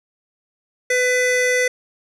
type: tone pair together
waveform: square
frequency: 499.8 / 1999 Hz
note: B4 / B6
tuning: +21 / +20 cents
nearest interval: 2 octaves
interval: 2399 cents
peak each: -19 dBFS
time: 0.9-1.68 s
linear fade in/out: 5 ms
effects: low-pass 9000 Hz 12 dB/octave